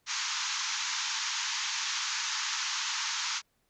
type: band-pass noise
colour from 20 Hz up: white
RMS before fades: -33 dBFS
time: 0.06-3.42 s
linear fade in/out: 50 ms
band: 860 to 6900 Hz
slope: 96 dB/octave
effects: pink hiss -74 dBFS RMS until 3.69 s